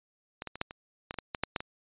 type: clicks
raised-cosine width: 0.3 ms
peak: -21 / -22 / -25 / -14 / -25 / -18 / -27 / -18 / -16 / -12 / -14 / -21 dBFS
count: 12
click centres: 0.421 / 0.473 / 0.556 / 0.614 / 0.709 / 1.109 / 1.142 / 1.187 / 1.348 / 1.436 / 1.562 / 1.605 s
effects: resampled to 8000 Hz